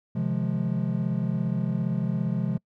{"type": "chord", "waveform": "triangle", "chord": "F minor seventh", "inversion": "second", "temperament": "just", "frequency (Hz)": [130.96, 157.15, 174.61, 209.5], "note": ["C3", "Eb3", "F3", "Ab3"], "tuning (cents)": [2, 18, 0, 15], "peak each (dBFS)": [-27, -31, -26, -28], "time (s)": [0.15, 2.58], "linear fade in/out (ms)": 10, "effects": ["noise-tail reverb RT60 0.1 s tail -26 dB re dry"]}